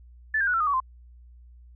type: tone with pitch steps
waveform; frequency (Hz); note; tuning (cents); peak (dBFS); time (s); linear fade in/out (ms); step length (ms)
sine; 1747 / 1602 / 1469 / 1347.1 / 1235.3 / 1132.8 / 1038.8; A6 / G6 / F#6 / E6 / D#6 / C#6 / C6; -13 / +37 / -13 / +37 / -13 / +37 / -13; -21; 0.34-0.802; 5; 66
effects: added 60 Hz sine -47 dBFS peak until 1.75 s